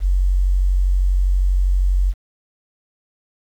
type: tone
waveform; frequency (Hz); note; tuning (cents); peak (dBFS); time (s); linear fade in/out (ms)
sine; 46.25; F#1; 0; -13; 0-2.14; 50
effects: 8-bit